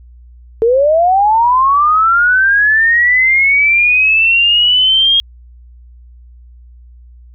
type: linear sweep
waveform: sine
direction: up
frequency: 440 to 3263 Hz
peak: -7 dBFS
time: 0.62-5.2 s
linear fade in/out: 0 ms
effects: added 60 Hz sine -36 dBFS peak until 7.34 s